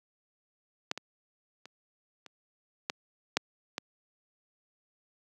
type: clicks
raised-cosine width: 0.2 ms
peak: -12 / -20 / -29 / -29 / -13 / -7 / -15 dBFS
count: 7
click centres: 0.914 / 0.976 / 1.656 / 2.263 / 2.899 / 3.37 / 3.781 s
effects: high-pass 200 Hz 12 dB/octave